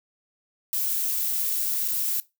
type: noise with dropouts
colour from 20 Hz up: violet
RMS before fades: -26 dBFS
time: 0.73-2.2 s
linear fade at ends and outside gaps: 0 ms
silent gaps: 1.879-1.883 s
effects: noise-tail reverb RT60 0.2 s tail -18 dB re dry